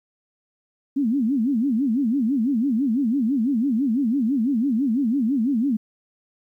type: tone with vibrato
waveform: sine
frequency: 249.6 Hz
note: B3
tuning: 19 cents sharp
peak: -18 dBFS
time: 0.96-5.77 s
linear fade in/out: 10 ms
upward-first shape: sine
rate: 6 Hz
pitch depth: 260 cents each way
effects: 10-bit